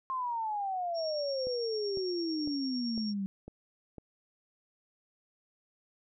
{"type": "exponential sweep", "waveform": "sine", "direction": "down", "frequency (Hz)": [1066, 191.6], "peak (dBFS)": -31, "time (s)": [0.1, 3.26], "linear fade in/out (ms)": 0}
{"type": "tone with tremolo", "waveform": "sine", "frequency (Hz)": 5530, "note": "F8", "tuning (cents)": -18, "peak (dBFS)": -37, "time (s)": [0.94, 3.14], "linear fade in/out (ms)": 50, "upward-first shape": "sine", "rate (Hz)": 8.9, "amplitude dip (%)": 30}
{"type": "click train", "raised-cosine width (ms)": 2, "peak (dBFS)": -31, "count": 6, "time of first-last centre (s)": [1.47, 3.983], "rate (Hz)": 1.99}
{"effects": []}